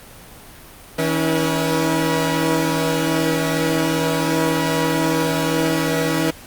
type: tone cluster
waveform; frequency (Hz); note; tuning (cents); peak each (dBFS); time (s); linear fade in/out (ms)
sawtooth; 160.6 / 280.3 / 322.8 / 484.4; E3 / C#4 / E4 / B4; -45 / +19 / -36 / -34; -19; 0.98-6.31; 10
effects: pink hiss -41 dBFS RMS until 6.46 s + Opus 32 kbps